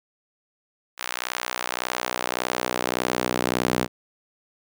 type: tone with high-pass filter sweep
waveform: sawtooth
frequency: 61.74 Hz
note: B1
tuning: in tune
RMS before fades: -27 dBFS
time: 0.97-3.88 s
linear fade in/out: 50 ms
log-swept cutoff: 1400 to 220 Hz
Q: 0.79
effects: none